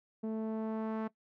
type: tone with low-pass filter sweep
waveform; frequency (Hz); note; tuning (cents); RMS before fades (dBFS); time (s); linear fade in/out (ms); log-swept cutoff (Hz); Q
sawtooth; 220; A3; 0; -36; 0.23-1.08; 10; 480 to 1300; 1
effects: noise-tail reverb RT60 0.1 s tail -19 dB re dry